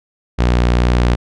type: tone with vibrato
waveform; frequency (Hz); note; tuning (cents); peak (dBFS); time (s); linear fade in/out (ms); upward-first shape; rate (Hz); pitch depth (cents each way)
sawtooth; 60.3; B1; -41; -7; 0.38-1.16; 20; sine; 2.4; 8
effects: low-pass 5000 Hz 12 dB/octave